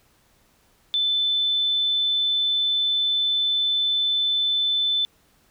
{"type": "tone", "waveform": "sine", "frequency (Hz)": 3520, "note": "A7", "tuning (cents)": 0, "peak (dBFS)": -19, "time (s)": [0.94, 5.05], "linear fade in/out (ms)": 0, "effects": ["pink hiss -61 dBFS RMS until 5.5 s"]}